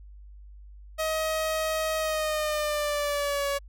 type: tone with pitch glide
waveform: sawtooth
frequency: 632 to 563 Hz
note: D#5 to C#5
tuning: +27 to +27 cents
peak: -22 dBFS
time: 0.98-3.59 s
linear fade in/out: 20 ms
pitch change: -200 cents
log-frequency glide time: 1.98-3.48 s
effects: added 50 Hz sine -44 dBFS peak until 3.68 s